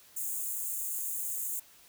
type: high-pass noise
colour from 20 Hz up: white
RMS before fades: -35 dBFS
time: 0.16-1.6 s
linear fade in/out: 10 ms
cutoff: 6600 Hz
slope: 96 dB/octave
effects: white hiss -58 dBFS RMS until 1.88 s